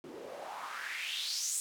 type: noise with band-pass filter sweep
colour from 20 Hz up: white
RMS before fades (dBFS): -39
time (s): 0.04-1.6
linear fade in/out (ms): 0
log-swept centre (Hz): 290 to 8400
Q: 4
effects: none